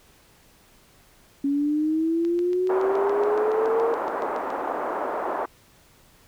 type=linear sweep; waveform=sine; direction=up; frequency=277.2 to 466.2 Hz; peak=-20 dBFS; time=1.44-3.94 s; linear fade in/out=5 ms
type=click train; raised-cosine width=0.2 ms; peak=-25 dBFS; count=17; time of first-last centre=2.25-4.504 s; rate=7.1 Hz
type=band-pass noise; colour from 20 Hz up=white; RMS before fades=-28 dBFS; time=2.69-5.46 s; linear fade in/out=10 ms; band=320 to 1100 Hz; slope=24 dB/octave
effects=pink hiss -56 dBFS RMS until 6.27 s